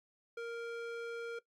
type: tone with band-pass filter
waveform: square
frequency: 466.2 Hz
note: A#4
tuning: in tune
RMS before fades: -41 dBFS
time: 0.37-1.39 s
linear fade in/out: 5 ms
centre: 980 Hz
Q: 0.74
effects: noise-tail reverb RT60 0.1 s tail -18 dB re dry + MP3 96 kbps